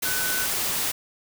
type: tone in noise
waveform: sine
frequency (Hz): 1502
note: F#6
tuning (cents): +26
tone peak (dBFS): -29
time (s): 0.05-0.46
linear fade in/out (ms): 10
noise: white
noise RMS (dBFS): -26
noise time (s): 0.02-0.92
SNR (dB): -6
effects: none